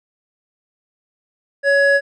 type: tone pair together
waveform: triangle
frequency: 560 / 1681.2 Hz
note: C#5 / G#6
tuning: +18 / +21 cents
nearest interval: octave + perfect fifth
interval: 1903 cents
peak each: -12 / -12 dBFS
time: 1.63-2.01 s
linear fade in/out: 50 ms
effects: resampled to 22050 Hz